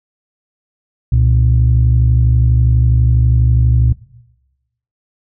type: tone pair together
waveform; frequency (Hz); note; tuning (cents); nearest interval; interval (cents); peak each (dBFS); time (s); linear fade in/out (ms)
sine; 66.8 / 119.02; C2 / A#2; +36 / +36; minor seventh; 1000; -10; 1.12-3.93; 5
effects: noise-tail reverb RT60 1.0 s tail -19 dB re dry + tanh soft clip ceiling -3 dBFS